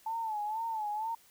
sine tone with vibrato, 873 Hz, A5, 14 cents flat, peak -32 dBFS, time 0.06-1.15 s, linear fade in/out 5 ms, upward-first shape sine, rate 2.1 Hz, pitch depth 88 cents each way, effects white hiss -62 dBFS RMS until 1.3 s

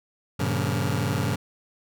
sawtooth chord, G half-diminished seventh, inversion none, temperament just, 98 / 117.6 / 141.12 / 176.4 Hz, G2 / Bb2 / Db3 / F3, 0 / +16 / +31 / +18 cents, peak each -24 / -24 / -24 / -28 dBFS, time 0.39-1.36 s, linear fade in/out 10 ms, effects none

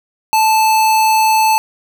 square tone, 875 Hz, A5, 10 cents flat, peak -10 dBFS, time 0.33-1.58 s, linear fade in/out 0 ms, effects none

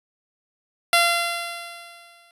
10% pulse tone with exponential decay, 687 Hz, F5, 29 cents flat, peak -5 dBFS, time 0.93-2.31 s, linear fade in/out 1 ms, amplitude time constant 300 ms, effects resampled to 32000 Hz

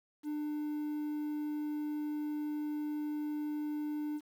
triangle tone with quantisation, 299 Hz, D4, 31 cents sharp, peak -32 dBFS, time 0.23-4.21 s, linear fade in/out 50 ms, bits 10, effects none

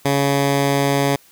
10% pulse tone, 140 Hz, C#3, 18 cents sharp, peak -7 dBFS, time 0.05-1.16 s, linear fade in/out 5 ms, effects white hiss -51 dBFS RMS until 1.31 s

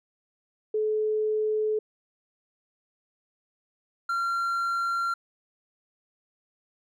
sine / triangle tone pair in turn, 430 / 1374.7 Hz, A4 / F6, -40 / -28 cents, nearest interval octave + minor sixth, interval 2012 cents, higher second, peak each -23 / -23 dBFS, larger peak neither, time 0.74-1.79 / 4.09-5.14 s, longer neither, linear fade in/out 5 ms, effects none

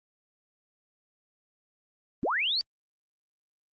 sine linear sweep, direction up, 172.4 to 4699 Hz, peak -25 dBFS, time 2.23-2.61 s, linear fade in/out 0 ms, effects Opus 24 kbps

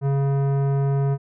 sine tone with tanh clipping, 138.59 Hz, C#3, in tune, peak -20 dBFS, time 0.01-1.18 s, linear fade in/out 50 ms, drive 15 dB, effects none

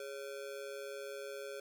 square ring-modulated tone, 483.4 Hz, B4, 37 cents flat, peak -40 dBFS, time 0-1.6 s, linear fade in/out 2 ms, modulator 69.8 Hz, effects none

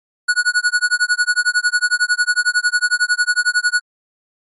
square tone with tremolo, 1462 Hz, F#6, 21 cents flat, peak -11 dBFS, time 0.28-3.81 s, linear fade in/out 10 ms, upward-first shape sine, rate 11 Hz, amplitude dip 100%, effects MP3 48 kbps

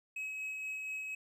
triangle tone with tremolo, 2557 Hz, D#7, 47 cents sharp, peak -35 dBFS, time 0.16-1.15 s, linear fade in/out 5 ms, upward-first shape sine, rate 4.2 Hz, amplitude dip 25%, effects none

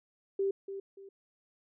sine tone with echo, 392 Hz, G4, in tune, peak -27 dBFS, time 0.39-0.51 s, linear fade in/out 5 ms, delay 290 ms, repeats 2, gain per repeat -10 dB, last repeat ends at 1.09 s, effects none

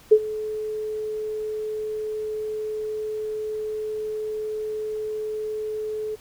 sine tone with ADSR envelope, 430.1 Hz, A4, 39 cents flat, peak -7 dBFS, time 0.11-6.16 s, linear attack 13 ms, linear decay 62 ms, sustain -19 dB, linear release 18 ms, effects pink hiss -51 dBFS RMS until 6.2 s

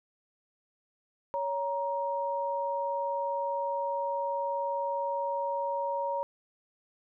sine tone pair together, 559.4 / 940 Hz, C#5 / A#5, +16 / +14 cents, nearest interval major sixth, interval 898 cents, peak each -32 / -31 dBFS, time 1.34-6.23 s, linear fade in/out 0 ms, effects none

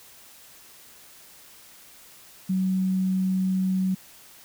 sine tone, 187.8 Hz, F#3, 26 cents sharp, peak -21 dBFS, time 2.49-3.95 s, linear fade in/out 10 ms, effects white hiss -50 dBFS RMS until 4.44 s

